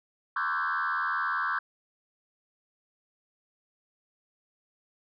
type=tone with frequency modulation; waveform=sine; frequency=1331 Hz; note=E6; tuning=16 cents sharp; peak=-25 dBFS; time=0.36-1.59 s; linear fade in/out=5 ms; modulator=82.5 Hz; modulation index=3.6; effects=tanh soft clip ceiling -23 dBFS